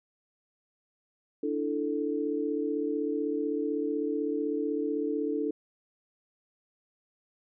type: chord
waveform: sine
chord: D suspended second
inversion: none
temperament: equal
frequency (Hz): 293.7 / 329.6 / 440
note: D4 / E4 / A4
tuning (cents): 0 / 0 / 0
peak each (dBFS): -31 / -34 / -31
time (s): 1.43-5.51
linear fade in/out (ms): 5
effects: none